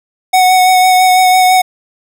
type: tone with vibrato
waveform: square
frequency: 740 Hz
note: F#5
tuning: in tune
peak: -6 dBFS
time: 0.33-1.62 s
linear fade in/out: 10 ms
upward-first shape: sine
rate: 6 Hz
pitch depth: 16 cents each way
effects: none